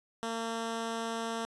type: tone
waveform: 10% pulse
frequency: 228 Hz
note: A#3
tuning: 38 cents flat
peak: -25 dBFS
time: 0.23-1.45 s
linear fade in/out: 0 ms
effects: resampled to 22050 Hz